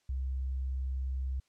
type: tone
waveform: sine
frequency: 65.5 Hz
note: C2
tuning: 2 cents sharp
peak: -31 dBFS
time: 0.09-1.4 s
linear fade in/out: 5 ms
effects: white hiss -74 dBFS RMS until 1.48 s + low-pass 7000 Hz 12 dB/octave